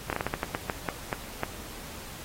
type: slowing click train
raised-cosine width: 0.5 ms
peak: -13 dBFS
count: 12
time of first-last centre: 0.1-1.434 s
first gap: 28 ms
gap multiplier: 1.27
effects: pink hiss -43 dBFS RMS until 2.24 s + AAC 48 kbps